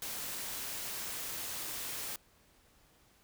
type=noise; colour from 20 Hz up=white; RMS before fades=-40 dBFS; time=0.02-2.16 s; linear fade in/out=2 ms; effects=pink hiss -66 dBFS RMS until 3.23 s